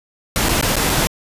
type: noise with dropouts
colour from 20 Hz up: pink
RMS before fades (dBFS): -17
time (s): 0.36-1.07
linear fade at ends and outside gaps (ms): 0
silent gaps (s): 0.486-0.492 / 0.611-0.626 / 0.756-0.766 / 0.895-0.899
effects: resampled to 32000 Hz